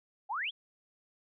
sine exponential sweep, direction up, 736 to 3520 Hz, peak -32 dBFS, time 0.29-0.51 s, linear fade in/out 20 ms, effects none

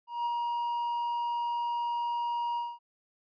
triangle tone with ADSR envelope, 949 Hz, A#5, 31 cents sharp, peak -25 dBFS, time 0.07-2.79 s, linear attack 190 ms, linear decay 16 ms, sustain -2 dB, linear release 220 ms, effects resampled to 11025 Hz

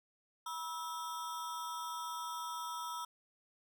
square ring-modulated tone, 1139 Hz, C#6, 47 cents sharp, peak -37 dBFS, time 0.46-3.05 s, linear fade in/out 5 ms, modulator 170 Hz, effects none

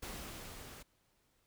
pink noise with level ramp, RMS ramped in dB -44 to -52 dBFS, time 0.02-0.83 s, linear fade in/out 10 ms, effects pink hiss -75 dBFS RMS until 1.46 s

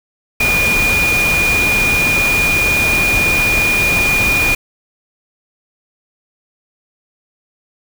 sine tone in noise, 2436 Hz, D#7, 37 cents flat, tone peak -12 dBFS, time 0.4-4.55 s, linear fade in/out 5 ms, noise pink, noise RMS -19 dBFS, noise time 0.4-4.55 s, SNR +4 dB, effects none

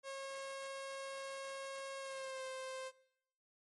sawtooth tone with pitch glide, 543 to 523.3 Hz, C#5 to C5, -36 to 0 cents, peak -39 dBFS, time 0.03-2.92 s, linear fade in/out 50 ms, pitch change -64 cents, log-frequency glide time 1.99-2.45 s, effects noise-tail reverb RT60 0.8 s tail -21 dB re dry + MP3 48 kbps

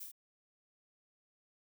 violet noise with echo, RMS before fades -45 dBFS, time 0-0.04 s, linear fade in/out 10 ms, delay 26 ms, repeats 3, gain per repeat -2 dB, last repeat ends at 0.118 s, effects none

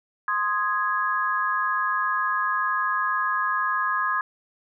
sine chord, Ab major, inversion first, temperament equal, 1046.5 / 1244.5 / 1661.2 Hz, C6 / Eb6 / Ab6, 0 / 0 / 0 cents, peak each -26 dBFS, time 0.28-4.21 s, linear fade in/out 2 ms, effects none

